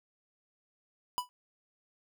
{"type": "tone with exponential decay", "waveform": "square", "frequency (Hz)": 989, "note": "B5", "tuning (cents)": 2, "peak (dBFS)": -26, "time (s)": [1.18, 1.29], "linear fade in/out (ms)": 0, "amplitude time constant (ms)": 22, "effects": []}